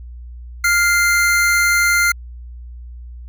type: tone pair together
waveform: square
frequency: 1404 / 2085 Hz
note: F6 / C7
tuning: +9 / -7 cents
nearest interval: perfect fifth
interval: 684 cents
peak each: -16 dBFS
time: 0.64-2.12 s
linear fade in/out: 5 ms
effects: added 60 Hz sine -31 dBFS peak until 3.28 s